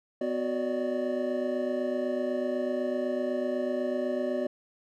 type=tone cluster; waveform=triangle; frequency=250.8 / 370 / 574 / 602 Hz; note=B3 / F#4 / D5 / D5; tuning=+27 / 0 / -40 / +43 cents; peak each=-31 dBFS; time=0.21-4.47 s; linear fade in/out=5 ms; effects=none